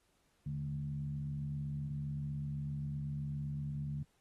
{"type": "tone with frequency modulation", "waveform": "sine", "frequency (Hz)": 145.7, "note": "D3", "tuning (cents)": -13, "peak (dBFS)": -36, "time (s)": [0.46, 4.03], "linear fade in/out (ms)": 5, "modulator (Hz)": 67.8, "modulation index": 0.63, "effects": ["pink hiss -75 dBFS RMS until 4.2 s", "AAC 32 kbps"]}